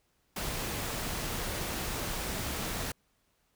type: noise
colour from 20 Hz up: pink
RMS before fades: -35 dBFS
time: 0.36-2.92 s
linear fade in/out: 5 ms
effects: pink hiss -73 dBFS RMS until 3.55 s